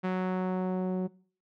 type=tone with low-pass filter sweep; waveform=sawtooth; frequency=185 Hz; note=F#3; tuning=in tune; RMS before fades=-30 dBFS; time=0.03-1.08 s; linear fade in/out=20 ms; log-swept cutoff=2100 to 460 Hz; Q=0.91; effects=noise-tail reverb RT60 0.5 s tail -22 dB re dry